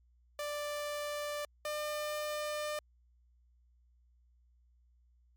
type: tone pair in turn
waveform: sawtooth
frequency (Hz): 589 / 600.3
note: D5 / D5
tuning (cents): +5 / +38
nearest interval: unison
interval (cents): 33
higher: second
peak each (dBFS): -32 / -31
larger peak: second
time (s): 0.39-1.45 / 1.65-2.79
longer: second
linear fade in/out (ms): 2
effects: added 60 Hz sine -64 dBFS peak until 5.36 s + MP3 96 kbps